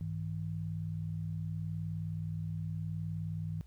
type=tone pair together; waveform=sine; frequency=100.79 / 160 Hz; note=G2 / D#3; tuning=+49 / +49 cents; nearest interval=minor sixth; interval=800 cents; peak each=-38 / -37 dBFS; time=0.01-3.61 s; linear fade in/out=0 ms; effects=added 60 Hz sine -53 dBFS peak until 3.66 s + pink hiss -71 dBFS RMS until 3.66 s